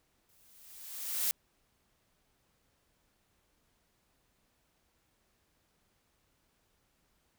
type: noise with exponential growth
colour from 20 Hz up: blue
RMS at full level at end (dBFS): -29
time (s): 0.29-1.31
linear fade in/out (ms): 0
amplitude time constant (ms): 220
effects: pink hiss -74 dBFS RMS until 7.38 s